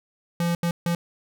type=tone bursts at uneven times; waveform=square; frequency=171.3 Hz; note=F3; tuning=33 cents flat; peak=-22 dBFS; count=3; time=0.4-0.55 / 0.63-0.71 / 0.86-0.95 s; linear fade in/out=2 ms; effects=none